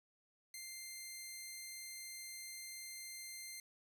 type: tone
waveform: 10% pulse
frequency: 2093 Hz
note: C7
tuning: in tune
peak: -38 dBFS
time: 0.54-3.6 s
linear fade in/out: 2 ms
effects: 12-bit